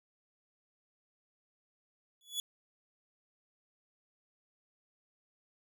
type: tone with exponential growth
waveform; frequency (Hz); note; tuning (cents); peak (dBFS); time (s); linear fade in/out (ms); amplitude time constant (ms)
sawtooth; 3410; G#7; +45; -27; 2.21-2.4; 1; 40
effects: none